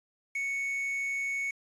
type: tone with quantisation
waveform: triangle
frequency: 2217 Hz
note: C#7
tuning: in tune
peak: -28 dBFS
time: 0.35-1.51 s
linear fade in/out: 5 ms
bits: 8
effects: resampled to 24000 Hz